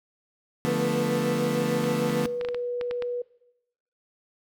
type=chord; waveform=30% pulse; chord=B half-diminished seventh; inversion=first; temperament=equal; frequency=146.83 / 174.61 / 220 / 246.9 Hz; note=D3 / F3 / A3 / B3; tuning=0 / 0 / 0 / 0 cents; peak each=-28 dBFS; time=0.65-2.26 s; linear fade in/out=0 ms
type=tone; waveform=sine; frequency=487.1 Hz; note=B4; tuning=24 cents flat; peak=-27 dBFS; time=0.67-3.22 s; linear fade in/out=5 ms
type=clicks; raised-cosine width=0.3 ms; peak=-19 dBFS; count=10; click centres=1.841 / 2.097 / 2.255 / 2.412 / 2.449 / 2.487 / 2.546 / 2.812 / 2.911 / 3.023 s
effects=noise-tail reverb RT60 0.9 s tail -20 dB re dry